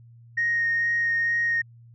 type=tone with vibrato; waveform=sine; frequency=1862 Hz; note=A#6; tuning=2 cents flat; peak=-20 dBFS; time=0.37-1.62 s; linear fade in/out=10 ms; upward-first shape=sine; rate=2.2 Hz; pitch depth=9 cents each way; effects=tanh soft clip ceiling -16 dBFS + added 117 Hz sine -47 dBFS peak until 1.94 s